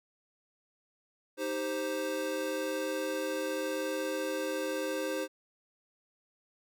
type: chord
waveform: square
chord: C minor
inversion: first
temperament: equal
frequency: 311.1 / 392 / 523.3 Hz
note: Eb4 / G4 / C5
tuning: 0 / 0 / 0 cents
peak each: -38 / -39 / -35 dBFS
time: 1.37-5.28 s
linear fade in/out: 50 ms
effects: none